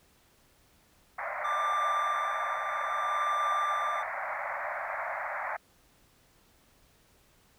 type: band-pass noise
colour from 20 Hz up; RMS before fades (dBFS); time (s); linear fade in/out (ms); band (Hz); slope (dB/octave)
pink; -35; 1.18-5.57; 10; 580 to 2200; 96
type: tone with tremolo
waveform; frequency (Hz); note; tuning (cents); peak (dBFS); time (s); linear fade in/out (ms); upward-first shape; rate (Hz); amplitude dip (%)
triangle; 1185; D6; +15; -25; 1.44-4.03; 10; sine; 0.62; 55
effects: pink hiss -64 dBFS RMS until 7.58 s